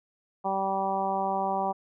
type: harmonic tone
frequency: 193.7 Hz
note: G3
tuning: 20 cents flat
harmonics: 1 / 2 / 3 / 4 / 5 / 6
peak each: -36 / -36 / -34 / -28 / -32 / -38 dBFS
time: 0.44-1.73 s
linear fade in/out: 20 ms
effects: none